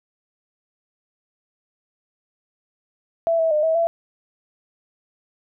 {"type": "tone with pitch steps", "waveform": "sine", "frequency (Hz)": [665, 650, 606, 645, 671], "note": ["E5", "E5", "D#5", "E5", "E5"], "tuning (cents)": [15, -24, -46, -38, 31], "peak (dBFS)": -16, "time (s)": [3.27, 3.87], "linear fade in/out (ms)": 0, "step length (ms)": 120, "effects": []}